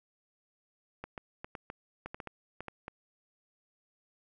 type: clicks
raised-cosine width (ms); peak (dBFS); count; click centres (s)
0.5; -25; 12; 1.04 / 1.178 / 1.445 / 1.552 / 1.701 / 2.06 / 2.145 / 2.202 / 2.273 / 2.606 / 2.683 / 2.881
effects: none